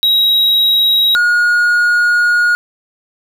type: tone pair in turn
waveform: triangle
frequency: 3831 / 1439.1 Hz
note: A#7 / F#6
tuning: +47 / -48 cents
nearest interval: octave + perfect fourth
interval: 1695 cents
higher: first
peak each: -7 dBFS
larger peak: neither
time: 0.03-1.15 / 1.15-2.55 s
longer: second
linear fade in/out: 0 ms
effects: none